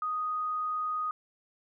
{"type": "tone", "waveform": "sine", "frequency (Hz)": 1244.5, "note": "D#6", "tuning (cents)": 0, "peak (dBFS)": -29, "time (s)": [0.02, 1.11], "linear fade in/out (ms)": 2, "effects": []}